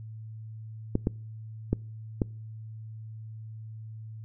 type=clicks; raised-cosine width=3 ms; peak=-11 dBFS; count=4; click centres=0.954 / 1.071 / 1.73 / 2.218 s; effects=noise-tail reverb RT60 0.5 s tail -26 dB re dry + added 110 Hz sine -39 dBFS peak until 4.24 s